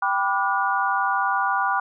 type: chord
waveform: sine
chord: G major seventh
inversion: none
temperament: equal with one note detuned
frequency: 784 / 987.8 / 1174.7 / 1442 Hz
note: G5 / B5 / D6 / F#6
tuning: 0 / 0 / 0 / -45 cents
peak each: -25 dBFS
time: 0.02-1.8 s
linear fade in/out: 5 ms
effects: none